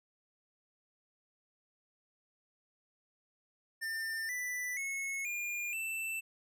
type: tone with pitch steps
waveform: square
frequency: 1797 / 1982.4 / 2187 / 2413 / 2662 Hz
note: A6 / B6 / C#7 / D7 / E7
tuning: +36 / +6 / -24 / +46 / +16 cents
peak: -36 dBFS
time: 3.81-6.21 s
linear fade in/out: 20 ms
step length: 480 ms
effects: none